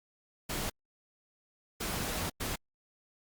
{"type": "noise bursts at uneven times", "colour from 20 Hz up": "pink", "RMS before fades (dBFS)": -35, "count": 3, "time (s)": [[0.49, 0.7], [1.8, 2.3], [2.4, 2.56]], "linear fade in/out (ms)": 10, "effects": ["Opus 48 kbps"]}